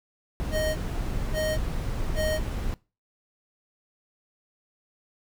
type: noise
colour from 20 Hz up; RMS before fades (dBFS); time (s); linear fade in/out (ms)
brown; -29; 0.4-2.74; 0
type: tone bursts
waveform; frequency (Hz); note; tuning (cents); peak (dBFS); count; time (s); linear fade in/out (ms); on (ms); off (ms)
square; 622.3; D#5; 0; -26; 3; 0.51-2.4; 50; 250; 570
effects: noise-tail reverb RT60 0.3 s tail -22 dB re dry